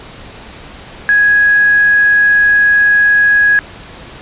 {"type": "tone with quantisation", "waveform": "sine", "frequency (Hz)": 1664, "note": "G#6", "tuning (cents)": 3, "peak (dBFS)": -6, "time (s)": [1.09, 3.59], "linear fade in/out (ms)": 0, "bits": 4, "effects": ["pink hiss -33 dBFS RMS until 4.21 s", "resampled to 8000 Hz"]}